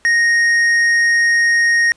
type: tone with tanh clipping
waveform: sine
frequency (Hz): 1864.7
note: A#6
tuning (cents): 0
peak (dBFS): -12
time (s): 0.05-1.92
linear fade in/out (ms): 0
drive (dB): 8
effects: pink hiss -54 dBFS RMS until 1.96 s + resampled to 22050 Hz